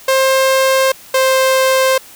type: tone pair in turn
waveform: sawtooth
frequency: 530 / 525.4 Hz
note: C5 / C5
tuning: +22 / +7 cents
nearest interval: unison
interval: 15 cents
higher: first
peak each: -6 dBFS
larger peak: neither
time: 0.08-0.92 / 1.14-1.98 s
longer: neither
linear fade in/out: 5 ms
effects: white hiss -39 dBFS RMS until 2.15 s

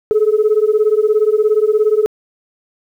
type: beating tone pair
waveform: sine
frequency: 419.9 / 436.9 Hz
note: G#4 / A4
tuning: +19 / -12 cents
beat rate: 17 Hz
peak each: -12 dBFS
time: 0.11-2.06 s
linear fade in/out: 0 ms
effects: tanh soft clip ceiling -5 dBFS + 8-bit

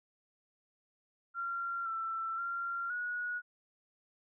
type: tone with pitch steps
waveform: sine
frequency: 1378 / 1336 / 1381 / 1457 Hz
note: F6 / E6 / F6 / F#6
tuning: -24 / +23 / -20 / -27 cents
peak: -34 dBFS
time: 1.34-3.42 s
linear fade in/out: 50 ms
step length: 520 ms
effects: none

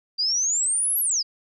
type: exponential two-way sweep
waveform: sine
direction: up then down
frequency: 4699 to 11840 to 4699 Hz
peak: -20 dBFS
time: 0.18-1.23 s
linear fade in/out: 20 ms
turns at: 1 s
effects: none

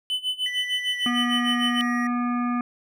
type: tone with tremolo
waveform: triangle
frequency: 3016 Hz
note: F#7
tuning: 32 cents sharp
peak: -20 dBFS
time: 0.1-1.81 s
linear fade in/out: 0 ms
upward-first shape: sine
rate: 6.6 Hz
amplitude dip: 90%
type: tone with pitch glide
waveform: triangle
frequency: 1975.5 to 1898.3 Hz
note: B6 to A#6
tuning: 0 to +31 cents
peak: -27 dBFS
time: 0.46-2.07 s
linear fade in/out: 2 ms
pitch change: -69 cents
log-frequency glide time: 0.85-1.57 s
type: harmonic tone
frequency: 242.9 Hz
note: B3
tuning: 29 cents flat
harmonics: 1 / 3 / 5 / 7 / 9 / 10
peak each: -23 / -35 / -29 / -41 / -44 / -44 dBFS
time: 1.06-2.61 s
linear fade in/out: 2 ms
effects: none

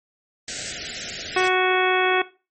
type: band-stop noise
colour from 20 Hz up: white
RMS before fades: -28 dBFS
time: 0.48-1.48 s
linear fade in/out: 2 ms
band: 740 to 1400 Hz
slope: 96 dB/octave
type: harmonic tone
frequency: 370 Hz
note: F#4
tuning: in tune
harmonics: 1 / 2 / 3 / 4 / 5 / 6 / 7 / 9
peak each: -20 / -23 / -25 / -26 / -27 / -28 / -28 / -30 dBFS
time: 1.36-2.22 s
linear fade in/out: 5 ms
effects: noise-tail reverb RT60 0.3 s tail -17 dB re dry + MP3 32 kbps

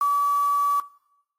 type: tone with quantisation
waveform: sine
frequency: 1146 Hz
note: D6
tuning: 43 cents flat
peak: -18 dBFS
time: 0.01-0.8 s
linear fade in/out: 2 ms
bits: 6
effects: noise-tail reverb RT60 0.9 s tail -22 dB re dry + AAC 48 kbps

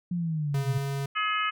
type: linear sweep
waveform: sine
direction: down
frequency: 179 to 119.6 Hz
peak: -26 dBFS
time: 0.11-0.78 s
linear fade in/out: 5 ms
type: tone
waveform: square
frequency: 138.59 Hz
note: C#3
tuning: in tune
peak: -29 dBFS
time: 0.54-1.06 s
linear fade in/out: 5 ms
type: harmonic tone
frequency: 423.2 Hz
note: G#4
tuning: 33 cents sharp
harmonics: 3 / 4 / 5 / 6 / 7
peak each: -27 / -34 / -33 / -34 / -34 dBFS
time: 1.15-1.51 s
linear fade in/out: 20 ms
effects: none

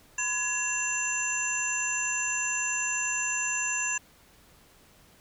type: tone cluster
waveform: sine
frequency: 1011 / 1689 / 2728 / 6130 / 7180 Hz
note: B5 / G#6 / F7 / G8 / A8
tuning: +40 / +29 / -41 / -40 / +34 cents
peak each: -38 / -33 / -32 / -35 / -31 dBFS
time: 0.18-3.98 s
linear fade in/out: 5 ms
effects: pink hiss -58 dBFS RMS until 5.2 s

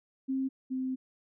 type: tone pair in turn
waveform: sine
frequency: 265.7 / 259.6 Hz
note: C4 / C4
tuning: +27 / -13 cents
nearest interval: unison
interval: 40 cents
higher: first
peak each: -28 / -30 dBFS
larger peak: first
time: 0.28-0.49 / 0.7-0.96 s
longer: second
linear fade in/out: 20 ms
effects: none

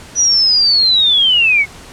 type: linear sweep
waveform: sine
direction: down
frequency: 5920 to 2148 Hz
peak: -8 dBFS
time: 0.15-1.66 s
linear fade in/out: 50 ms
effects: pink hiss -36 dBFS RMS until 1.92 s + low-pass 9000 Hz 12 dB/octave

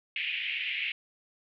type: band-pass noise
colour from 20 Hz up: white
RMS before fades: -33 dBFS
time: 0.16-0.92 s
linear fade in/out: 2 ms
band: 2100 to 2900 Hz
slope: 48 dB/octave
effects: none

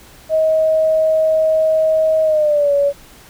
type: tone with pitch glide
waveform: sine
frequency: 633 to 567.2 Hz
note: D#5 to C#5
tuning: +30 to +40 cents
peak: -11 dBFS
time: 0.29-2.93 s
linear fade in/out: 50 ms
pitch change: -190 cents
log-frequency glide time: 2.23-2.73 s
effects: pink hiss -43 dBFS RMS until 3.29 s

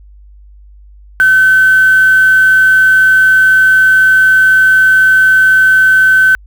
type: tone with quantisation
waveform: sine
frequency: 1526 Hz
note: G6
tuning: 47 cents flat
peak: -4 dBFS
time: 1.2-6.35 s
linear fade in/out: 0 ms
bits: 4
effects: added 50 Hz sine -35 dBFS peak until 6.46 s

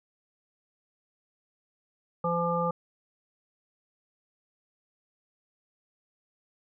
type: harmonic tone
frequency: 171 Hz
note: F3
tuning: 36 cents flat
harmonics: 1 / 3 / 5 / 7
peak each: -31 / -29 / -33 / -30 dBFS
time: 2.24-2.71 s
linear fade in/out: 5 ms
effects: none

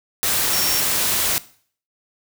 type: tone in noise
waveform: sine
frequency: 5540 Hz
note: F8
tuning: 15 cents flat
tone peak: -24 dBFS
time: 0.53-0.8 s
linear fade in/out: 0 ms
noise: white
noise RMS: -20 dBFS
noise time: 0.23-1.38 s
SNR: -7 dB
effects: noise-tail reverb RT60 0.5 s tail -18 dB re dry

